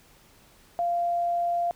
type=tone; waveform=sine; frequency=693 Hz; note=F5; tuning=14 cents flat; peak=-23 dBFS; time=0.79-1.71 s; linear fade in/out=0 ms; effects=pink hiss -57 dBFS RMS until 1.75 s